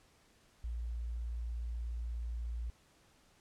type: tone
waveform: sine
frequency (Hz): 58.27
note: A#1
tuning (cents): 0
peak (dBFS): -36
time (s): 0.64-2.7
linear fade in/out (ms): 0
effects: pink hiss -67 dBFS RMS until 3.4 s + low-pass 10000 Hz 12 dB/octave